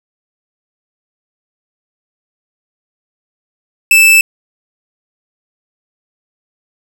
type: tone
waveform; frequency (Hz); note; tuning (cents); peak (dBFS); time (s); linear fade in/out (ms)
45% pulse; 2637; E7; 0; -4; 3.91-4.21; 2
effects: none